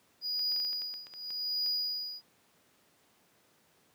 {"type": "tone with tremolo", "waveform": "triangle", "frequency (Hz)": 4909, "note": "D#8", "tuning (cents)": -24, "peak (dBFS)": -27, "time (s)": [0.21, 2.22], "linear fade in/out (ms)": 50, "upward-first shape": "triangle", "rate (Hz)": 0.85, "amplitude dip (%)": 95}
{"type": "clicks", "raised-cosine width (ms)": 0.2, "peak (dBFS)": -33, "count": 12, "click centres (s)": [0.394, 0.52, 0.563, 0.601, 0.649, 0.73, 0.819, 0.94, 1.069, 1.138, 1.305, 1.663]}
{"effects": ["pink hiss -67 dBFS RMS until 3.94 s", "high-pass 150 Hz 12 dB/octave"]}